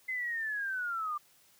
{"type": "linear sweep", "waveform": "sine", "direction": "down", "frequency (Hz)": [2066, 1174.7], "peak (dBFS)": -32, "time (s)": [0.08, 1.18], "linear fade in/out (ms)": 10, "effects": ["white hiss -64 dBFS RMS until 1.59 s", "high-pass 60 Hz 12 dB/octave"]}